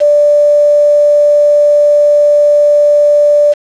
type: tone with quantisation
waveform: sine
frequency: 587.3 Hz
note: D5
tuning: in tune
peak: -4 dBFS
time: 0-3.54 s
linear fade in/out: 20 ms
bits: 4
effects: low-pass 5000 Hz 12 dB/octave